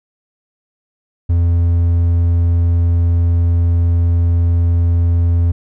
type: tone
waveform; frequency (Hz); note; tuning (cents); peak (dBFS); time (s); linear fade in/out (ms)
triangle; 85.4; F2; -38; -8; 1.29-5.52; 10
effects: none